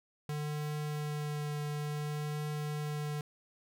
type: tone with vibrato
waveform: square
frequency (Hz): 149.1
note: D3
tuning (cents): +27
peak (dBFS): -35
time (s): 0.29-3.21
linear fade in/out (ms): 2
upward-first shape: triangle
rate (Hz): 0.56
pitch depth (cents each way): 13
effects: none